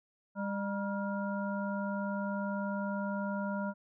harmonic tone with a mistuned harmonic, 200.6 Hz, G3, 40 cents sharp, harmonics 1 / 3 / 5 / 7, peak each -34 / -39 / -41 / -42 dBFS, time 0.35-3.74 s, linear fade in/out 50 ms, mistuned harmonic 5, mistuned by -75 cents, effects none

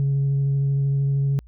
sine tone with vibrato, 138.59 Hz, C#3, in tune, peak -16 dBFS, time 0-1.39 s, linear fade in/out 0 ms, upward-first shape triangle, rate 13 Hz, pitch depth 12 cents each way, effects tanh soft clip ceiling -16 dBFS + added 58 Hz sine -44 dBFS peak until 1.47 s

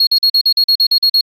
sine tone bursts, 4305 Hz, C8, 49 cents sharp, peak -5 dBFS, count 11, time 0-1.21 s, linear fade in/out 5 ms, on 70 ms, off 44 ms, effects tanh soft clip ceiling -7 dBFS + AAC 64 kbps

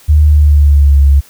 sine tone with pitch glide, 75.4 to 69.95 Hz, D2 to C#2, +46 to +16 cents, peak -3 dBFS, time 0.08-1.21 s, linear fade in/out 20 ms, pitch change -130 cents, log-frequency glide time 0.26-0.99 s, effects white hiss -42 dBFS RMS until 1.29 s

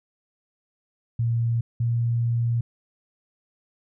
sine tone pair in turn, 116.54 / 117.62 Hz, A#2 / A#2, 0 / +16 cents, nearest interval unison, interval 16 cents, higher second, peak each -20 dBFS, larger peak neither, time 1.19-1.61 / 1.8-2.61 s, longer second, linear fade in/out 5 ms, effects none

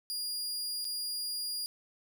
sawtooth tone with dropouts, 4840 Hz, D#8, 49 cents flat, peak -31 dBFS, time 0.1-1.66 s, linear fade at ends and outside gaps 0 ms, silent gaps 0.845-0.851 s, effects none

